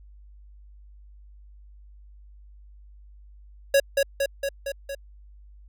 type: tone with echo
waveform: square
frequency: 554.4 Hz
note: C#5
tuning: in tune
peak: -16 dBFS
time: 3.74-3.8 s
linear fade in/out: 5 ms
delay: 230 ms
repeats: 5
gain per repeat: -3 dB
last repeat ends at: 4.95 s
effects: added 50 Hz sine -46 dBFS peak until 5.68 s